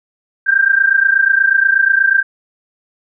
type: tone pair together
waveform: sine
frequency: 1568 / 1596.3 Hz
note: G6 / G6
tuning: 0 / +31 cents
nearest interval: unison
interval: 31 cents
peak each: -12 dBFS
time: 0.46-2.23 s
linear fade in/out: 20 ms
effects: none